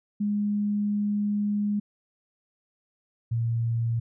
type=tone pair in turn; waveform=sine; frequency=206.4 / 115.84 Hz; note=G#3 / A#2; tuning=-10 / -10 cents; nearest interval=minor seventh; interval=1000 cents; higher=first; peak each=-23 dBFS; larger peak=neither; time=0.2-1.8 / 3.31-4 s; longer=first; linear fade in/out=10 ms; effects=none